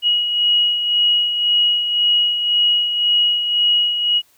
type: beating tone pair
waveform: sine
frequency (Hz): 2900 / 2901.9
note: F#7 / F#7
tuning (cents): -35 / -34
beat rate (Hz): 1.9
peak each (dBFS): -23 / -14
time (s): 0.02-4.22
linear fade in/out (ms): 50
effects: white hiss -56 dBFS RMS until 4.37 s